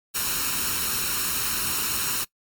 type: noise with comb filter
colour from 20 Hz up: white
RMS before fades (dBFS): -26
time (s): 0.14-2.25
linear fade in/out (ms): 20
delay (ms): 0.73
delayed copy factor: +0.6
effects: noise-tail reverb RT60 0.1 s tail -22 dB re dry + Opus 48 kbps